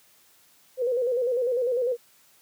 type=tone with vibrato; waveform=sine; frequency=493.9 Hz; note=B4; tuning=in tune; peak=-22 dBFS; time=0.77-1.97 s; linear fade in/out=50 ms; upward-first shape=square; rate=10 Hz; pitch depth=69 cents each way; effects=white hiss -59 dBFS RMS until 2.41 s + high-pass 80 Hz 12 dB/octave